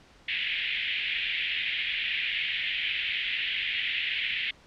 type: band-pass noise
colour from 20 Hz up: white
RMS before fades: -30 dBFS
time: 0.28-4.51 s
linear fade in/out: 5 ms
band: 1900 to 3300 Hz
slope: 48 dB/octave
effects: pink hiss -56 dBFS RMS until 4.66 s + low-pass 5000 Hz 12 dB/octave